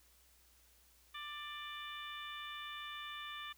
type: harmonic tone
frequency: 591 Hz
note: D5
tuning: 11 cents sharp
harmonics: 2 / 3 / 4 / 5 / 6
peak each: -48 / -50 / -52 / -52 / -50 dBFS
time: 1.14-3.53 s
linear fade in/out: 10 ms
effects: added 60 Hz sine -70 dBFS peak until 3.57 s + white hiss -68 dBFS RMS until 3.57 s